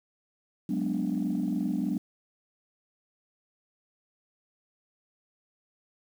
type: chord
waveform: sine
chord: G# half-diminished seventh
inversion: third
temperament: equal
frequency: 185 / 207.7 / 246.9 / 293.7 Hz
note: F#3 / G#3 / B3 / D4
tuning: 0 / 0 / 0 / 0 cents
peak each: -31 dBFS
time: 0.69-1.98 s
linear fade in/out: 5 ms
effects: tanh soft clip ceiling -20 dBFS + 9-bit